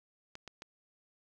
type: clicks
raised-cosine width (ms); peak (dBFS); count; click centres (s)
0.2; -28; 3; 0.354 / 0.477 / 0.621
effects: none